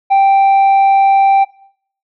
sine tone with tanh clipping, 784 Hz, G5, in tune, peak -7 dBFS, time 0.1-1.45 s, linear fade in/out 20 ms, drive 3 dB, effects noise-tail reverb RT60 0.6 s tail -20 dB re dry

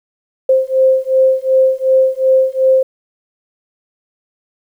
sine beating tone pair, 523.3 / 526 Hz, C5 / C5, 0 / +9 cents, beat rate 2.7 Hz, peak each -12 dBFS, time 0.49-2.83 s, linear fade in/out 5 ms, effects 8-bit

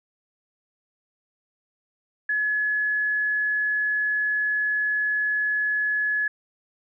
sine tone, 1700 Hz, G#6, 40 cents sharp, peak -21 dBFS, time 2.29-6.28 s, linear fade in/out 5 ms, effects none

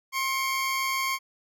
25% pulse tone pair together, 1067 / 2261 Hz, C6 / C#7, +34 / +34 cents, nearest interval octave + minor second, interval 1300 cents, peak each -23 / -28 dBFS, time 0.12-1.19 s, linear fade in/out 50 ms, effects none

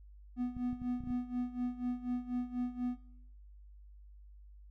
triangle tone with tremolo, 246.9 Hz, B3, in tune, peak -29 dBFS, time 0.36-2.98 s, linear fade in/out 50 ms, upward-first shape sine, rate 4.1 Hz, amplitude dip 80%
clicks, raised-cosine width 5 ms, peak -33 dBFS, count 7, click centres 0.567 / 0.729 / 0.818 / 1.006 / 1.038 / 1.073 / 1.105 s
effects noise-tail reverb RT60 0.8 s tail -18 dB re dry + added 50 Hz sine -52 dBFS peak until 4.7 s

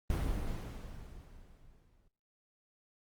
brown noise with exponential decay, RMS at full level -29 dBFS, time 0.1-2.08 s, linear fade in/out 2 ms, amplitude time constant 430 ms, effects noise-tail reverb RT60 0.8 s tail -25 dB re dry + Opus 32 kbps

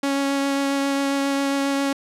sawtooth tone with vibrato, 277.2 Hz, C#4, in tune, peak -16 dBFS, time 0.03-1.93 s, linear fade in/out 5 ms, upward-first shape triangle, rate 7.4 Hz, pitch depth 12 cents each way, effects low-pass 10000 Hz 12 dB/octave

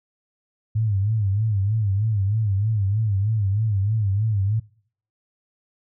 sine tone with vibrato, 103.83 Hz, G#2, in tune, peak -18 dBFS, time 0.75-4.6 s, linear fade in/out 10 ms, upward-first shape sine, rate 3.2 Hz, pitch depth 130 cents each way, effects noise-tail reverb RT60 0.6 s tail -26 dB re dry

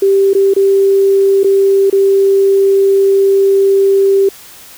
sine tone with dropouts, 392 Hz, G4, in tune, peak -6 dBFS, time 0.02-4.29 s, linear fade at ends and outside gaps 5 ms, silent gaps 0.334-0.349 / 0.538-0.563 / 1.434-1.443 / 1.9-1.926 s, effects white hiss -36 dBFS RMS until 4.77 s

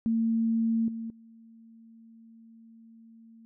sine tone with level steps, 226.8 Hz, A#3, 47 cents flat, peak -23 / -33 / -50 dBFS, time 0.06-3.45 s, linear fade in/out 0 ms, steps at 0.88 / 1.1 s, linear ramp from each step 2 ms, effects none

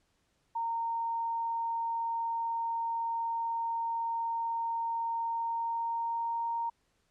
sine tone with pitch glide, 921 to 927.9 Hz, A#5 to A#5, -21 to -8 cents, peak -30 dBFS, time 0.55-6.7 s, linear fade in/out 10 ms, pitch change +13 cents, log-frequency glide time 5.24-6.55 s, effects pink hiss -74 dBFS RMS until 7.1 s + low-pass 9000 Hz 12 dB/octave

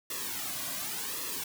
white noise with flanger, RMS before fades -36 dBFS, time 0.1-1.44 s, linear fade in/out 5 ms, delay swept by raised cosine 1.3 to 2.3 ms, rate 0.89 Hz, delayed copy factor -0.8, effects none

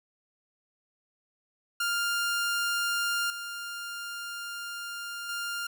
sawtooth tone with level steps, 1401 Hz, F6, 5 cents sharp, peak -23 / -32 / -28 dBFS, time 1.8-5.67 s, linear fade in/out 5 ms, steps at 3.3 / 5.29 s, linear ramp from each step 2 ms, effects none

